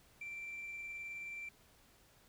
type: tone with tremolo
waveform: sine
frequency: 2349 Hz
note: D7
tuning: in tune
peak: -40 dBFS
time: 0.21-1.49 s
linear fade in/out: 5 ms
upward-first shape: triangle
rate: 19 Hz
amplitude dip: 30%
effects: tanh soft clip ceiling -40 dBFS + pink hiss -66 dBFS RMS until 2.28 s